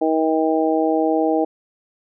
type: harmonic tone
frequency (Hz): 159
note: D#3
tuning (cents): +38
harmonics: 2 / 3 / 4 / 5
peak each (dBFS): -19 / -21 / -22 / -23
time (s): 0.01-1.45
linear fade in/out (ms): 10
effects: none